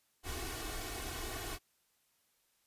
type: noise with comb filter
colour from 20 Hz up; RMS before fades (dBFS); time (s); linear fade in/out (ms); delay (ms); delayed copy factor
pink; -41; 0.23-1.59; 50; 2.7; +0.8
effects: white hiss -75 dBFS RMS until 2.66 s + resampled to 32000 Hz